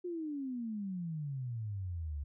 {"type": "exponential sweep", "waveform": "sine", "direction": "down", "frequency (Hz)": [363.3, 69.3], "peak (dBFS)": -36, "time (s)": [0.04, 2.24], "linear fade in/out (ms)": 10, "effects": []}